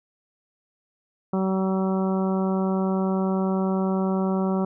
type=harmonic tone; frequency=190 Hz; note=F#3; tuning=46 cents sharp; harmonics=1 / 2 / 3 / 4 / 5 / 6 / 7; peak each=-22 / -28 / -32 / -34 / -36 / -38 / -39 dBFS; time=1.33-4.65 s; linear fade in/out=5 ms; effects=none